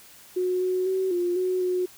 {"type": "tone with pitch steps", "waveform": "sine", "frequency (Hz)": [365.1, 368.6, 377.9, 352.3, 368.5, 363.7], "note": ["F#4", "F#4", "F#4", "F4", "F#4", "F#4"], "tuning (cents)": [-23, -7, 37, 15, -7, -30], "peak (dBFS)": -22, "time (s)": [0.36, 1.86], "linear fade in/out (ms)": 10, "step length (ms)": 250, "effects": ["white hiss -50 dBFS RMS until 1.97 s"]}